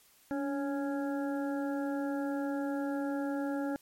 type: harmonic tone with a mistuned harmonic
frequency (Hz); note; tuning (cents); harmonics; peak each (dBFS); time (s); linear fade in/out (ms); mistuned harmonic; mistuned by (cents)
277.2; C#4; 0; 1 / 2 / 3 / 5 / 6; -32 / -38 / -42 / -46 / -48; 0.31-3.76; 0; 1; +45
effects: white hiss -63 dBFS RMS until 3.81 s + MP3 64 kbps